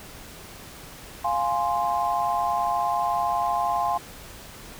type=chord; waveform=sine; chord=F minor; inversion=none; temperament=equal; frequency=698.5 / 830.6 / 1046.5 Hz; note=F5 / Ab5 / C6; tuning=0 / 0 / 0 cents; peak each=-26 dBFS; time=1.24-3.98 s; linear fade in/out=10 ms; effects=pink hiss -43 dBFS RMS until 4.79 s